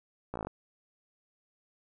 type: slowing click train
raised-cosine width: 1 ms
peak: -22 dBFS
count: 8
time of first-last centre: 0.34-0.47 s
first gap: 16 ms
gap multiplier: 1.05
effects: none